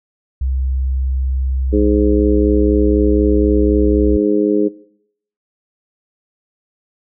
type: tone with pitch glide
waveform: sine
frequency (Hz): 65.41 to 64.7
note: C2 to C2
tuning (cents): 0 to -19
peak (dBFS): -15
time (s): 0.41-4.17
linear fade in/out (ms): 5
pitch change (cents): -19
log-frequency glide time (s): 1.59-1.76
type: harmonic tone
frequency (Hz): 104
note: G#2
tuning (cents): +3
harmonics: 2 / 3 / 4 / 5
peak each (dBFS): -20 / -15 / -15 / -24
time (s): 1.72-4.69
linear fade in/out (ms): 20
effects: noise-tail reverb RT60 0.7 s tail -20 dB re dry